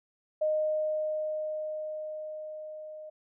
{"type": "tone with level ramp", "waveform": "sine", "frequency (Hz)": 617, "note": "D#5", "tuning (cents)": -15, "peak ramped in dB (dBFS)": [-24, -41], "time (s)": [0.41, 3.1], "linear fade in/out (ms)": 10, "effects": []}